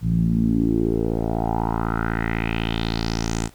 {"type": "tone with low-pass filter sweep", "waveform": "10% pulse", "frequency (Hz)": 56, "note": "A1", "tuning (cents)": 31, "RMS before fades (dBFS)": -22, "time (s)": [0.01, 3.5], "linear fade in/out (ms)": 50, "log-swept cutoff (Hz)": [140, 8100], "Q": 4.1, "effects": ["pink hiss -53 dBFS RMS until 3.54 s"]}